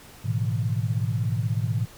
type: tone cluster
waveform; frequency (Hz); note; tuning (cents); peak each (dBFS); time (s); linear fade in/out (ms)
sine; 107.6 / 124 / 152.5 / 167.4; A2 / B2 / D#3 / E3; -38 / +7 / -34 / +27; -25 / -27 / -33 / -33; 0.24-1.86; 20
effects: pink hiss -48 dBFS RMS until 1.97 s